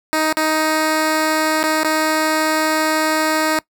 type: tone with dropouts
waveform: 10% pulse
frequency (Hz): 312.7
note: D#4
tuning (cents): +9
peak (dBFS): -7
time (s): 0.13-3.59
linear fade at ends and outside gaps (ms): 0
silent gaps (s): 0.326-0.37 / 1.63-1.638 / 1.833-1.846
effects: noise-tail reverb RT60 0.1 s tail -21 dB re dry